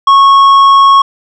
sine tone with tanh clipping, 1100 Hz, C#6, 14 cents flat, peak -3 dBFS, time 0.07-1.02 s, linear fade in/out 5 ms, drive 7 dB, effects none

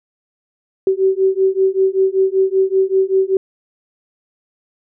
sine beating tone pair, 380 / 385.2 Hz, F#4 / G4, +46 / -30 cents, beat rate 5.2 Hz, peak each -15 dBFS, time 0.87-3.37 s, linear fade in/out 2 ms, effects none

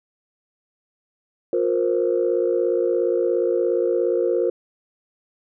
sine chord, F suspended fourth, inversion none, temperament equal with one note detuned, 356.2 / 466.2 / 523.3 Hz, F4 / Bb4 / C5, +34 / 0 / 0 cents, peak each -21 / -21 / -23 dBFS, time 1.53-4.5 s, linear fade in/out 2 ms, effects tanh soft clip ceiling -9 dBFS

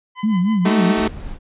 sawtooth tone with tremolo, 1014 Hz, B5, 45 cents sharp, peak -23 dBFS, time 0.15-0.83 s, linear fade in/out 50 ms, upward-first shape triangle, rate 6.1 Hz, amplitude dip 90%
sine tone with vibrato, 198 Hz, G3, 18 cents sharp, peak -14 dBFS, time 0.23-1 s, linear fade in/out 10 ms, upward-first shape sine, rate 4.4 Hz, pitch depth 200 cents each way
sawtooth chord, D# diminished, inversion second, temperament equal with one note detuned, 220 / 311.1 / 379.5 Hz, A3 / D#4 / F#4, 0 / 0 / +44 cents, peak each -14 / -19 / -19 dBFS, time 0.65-1.08 s, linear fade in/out 5 ms
brown noise, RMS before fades -30 dBFS, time 0.95-1.39 s, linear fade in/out 50 ms
effects resampled to 8000 Hz

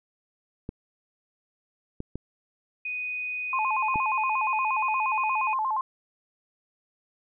clicks, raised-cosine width 3 ms, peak -20 dBFS, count 4, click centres 0.691 / 2.004 / 2.156 / 3.958 s
sine tone, 2489 Hz, D#7, in tune, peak -29 dBFS, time 2.85-5.54 s, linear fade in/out 5 ms
sine tone with vibrato, 956 Hz, A#5, 43 cents sharp, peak -24 dBFS, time 3.53-5.81 s, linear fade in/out 2 ms, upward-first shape square, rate 8.5 Hz, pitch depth 170 cents each way
effects none

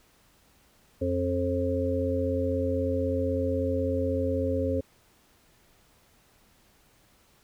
harmonic tone with a mistuned harmonic, 88.8 Hz, F2, 29 cents sharp, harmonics 1 / 3 / 5 / 6, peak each -30 / -30 / -32 / -29 dBFS, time 1.01-4.81 s, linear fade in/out 10 ms, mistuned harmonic 5, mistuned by -29 cents, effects pink hiss -62 dBFS RMS until 7.43 s

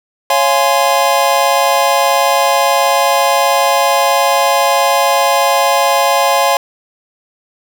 square chord, Db major seventh, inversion none, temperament just, 554.4 / 693 / 831.5 / 1039.4 Hz, Db5 / F5 / Ab5 / C6, 0 / -14 / +2 / -12 cents, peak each -16 dBFS, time 0.3-6.57 s, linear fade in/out 2 ms, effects none

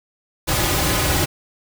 pink noise with comb filter, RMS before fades -19 dBFS, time 0.47-1.26 s, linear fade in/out 20 ms, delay 4.4 ms, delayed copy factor -0.65, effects none

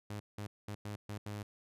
sawtooth tone bursts at uneven times, 103.83 Hz, G#2, in tune, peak -36 dBFS, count 6, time 0.1-0.2 / 0.38-0.47 / 0.68-0.75 / 0.85-0.96 / 1.09-1.18 / 1.26-1.43 s, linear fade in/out 5 ms, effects resampled to 32000 Hz

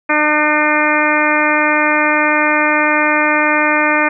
harmonic tone, 301.8 Hz, D4, 47 cents sharp, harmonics 1 / 2 / 3 / 4 / 5 / 6 / 7 / 8, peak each -19 / -19 / -19 / -19 / -19 / -19 / -19 / -19 dBFS, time 0.09-4.09 s, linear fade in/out 10 ms, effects none

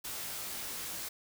white noise with comb filter, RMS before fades -40 dBFS, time 0.04-1.09 s, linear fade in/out 10 ms, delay 20 ms, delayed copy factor -1, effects none

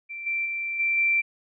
sine tone with level steps, 2349 Hz, D7, in tune, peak -33 / -24 / -27 / -21 / -19 dBFS, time 0.09-1.22 s, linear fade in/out 20 ms, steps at 0.26 / 0.45 / 0.79 / 0.97 s, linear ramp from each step 10 ms, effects none

